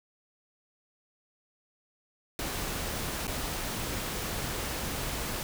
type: noise with dropouts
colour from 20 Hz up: pink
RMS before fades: -34 dBFS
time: 2.39-5.43 s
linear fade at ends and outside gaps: 1 ms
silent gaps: 3.27-3.278 s
effects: none